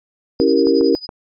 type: tone with tremolo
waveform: sine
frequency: 4969 Hz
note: D#8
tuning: 3 cents flat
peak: -25 dBFS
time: 0.39-1.07 s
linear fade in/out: 20 ms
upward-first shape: triangle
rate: 11 Hz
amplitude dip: 95%
type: chord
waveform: sine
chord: C# diminished seventh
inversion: none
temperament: equal with one note detuned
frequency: 278 / 329.6 / 392 / 466.2 Hz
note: C#4 / E4 / G4 / Bb4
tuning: +5 / 0 / 0 / 0 cents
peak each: -17 / -17 / -17 / -16 dBFS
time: 0.4-0.95 s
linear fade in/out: 0 ms
type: click train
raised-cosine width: 1 ms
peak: -17 dBFS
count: 4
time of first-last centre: 0.67-1.091 s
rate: 7.12 Hz
effects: none